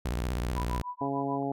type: tone with vibrato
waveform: sawtooth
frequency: 60.3 Hz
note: B1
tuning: 41 cents flat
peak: -25 dBFS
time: 0.05-0.82 s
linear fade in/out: 5 ms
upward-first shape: square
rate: 16 Hz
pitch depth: 220 cents each way
type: tone with tremolo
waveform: sine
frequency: 987.8 Hz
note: B5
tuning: in tune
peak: -32 dBFS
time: 0.56-1.43 s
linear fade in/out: 2 ms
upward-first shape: sine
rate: 6.8 Hz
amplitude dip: 100%
type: harmonic tone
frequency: 138.59 Hz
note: C#3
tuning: in tune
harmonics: 1 / 2 / 3 / 4 / 5 / 6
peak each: -38 / -32 / -36 / -40 / -35 / -38 dBFS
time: 1.01-1.52 s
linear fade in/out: 2 ms
effects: none